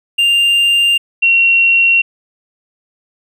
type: tone pair in turn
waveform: triangle / sine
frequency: 2794 / 2737 Hz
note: F7 / F7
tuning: 0 / -36 cents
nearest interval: unison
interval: 36 cents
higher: first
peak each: -7 dBFS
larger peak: neither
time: 0.18-0.98 / 1.22-2.02 s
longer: neither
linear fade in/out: 10 ms
effects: none